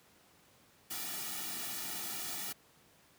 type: noise with comb filter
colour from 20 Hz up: white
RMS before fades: -40 dBFS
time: 0.9-2.53 s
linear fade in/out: 10 ms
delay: 1.9 ms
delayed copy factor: -0.95
effects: pink hiss -64 dBFS RMS until 3.18 s + high-pass 100 Hz 12 dB/octave